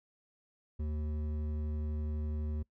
sine tone with hard clipping, 76 Hz, D#2, 40 cents flat, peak -35 dBFS, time 0.79-2.63 s, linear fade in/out 10 ms, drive 10 dB, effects noise-tail reverb RT60 0.1 s tail -23 dB re dry

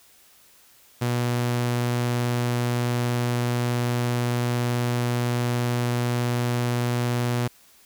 sawtooth tone, 121.2 Hz, B2, 32 cents flat, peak -18 dBFS, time 1.01-7.48 s, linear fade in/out 10 ms, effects white hiss -55 dBFS RMS until 7.85 s

